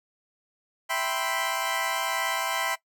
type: chord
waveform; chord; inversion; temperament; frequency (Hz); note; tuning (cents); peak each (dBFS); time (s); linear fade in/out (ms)
20% pulse; C major seventh; first; equal; 659.3 / 784 / 987.8 / 1046.5; E5 / G5 / B5 / C6; 0 / 0 / 0 / 0; -27; 0.89-2.76; 20
effects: noise-tail reverb RT60 0.1 s tail -19 dB re dry